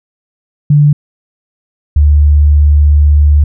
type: tone pair in turn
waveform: sine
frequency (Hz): 146.83 / 73.67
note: D3 / D2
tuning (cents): 0 / +6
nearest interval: octave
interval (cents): 1194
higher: first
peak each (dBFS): -3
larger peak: neither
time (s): 0.7-0.93 / 1.96-3.44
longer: second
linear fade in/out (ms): 5
effects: none